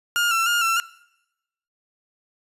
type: tone with vibrato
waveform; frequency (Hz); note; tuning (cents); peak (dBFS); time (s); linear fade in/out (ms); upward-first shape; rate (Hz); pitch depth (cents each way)
30% pulse; 1380; F6; -21; -16; 0.16-0.8; 0; square; 3.3; 44
effects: noise-tail reverb RT60 0.9 s tail -22 dB re dry + resampled to 32000 Hz